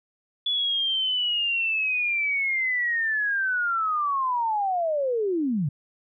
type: linear sweep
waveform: sine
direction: down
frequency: 3435 to 130.8 Hz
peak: -22 dBFS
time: 0.46-5.69 s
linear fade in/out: 5 ms
effects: none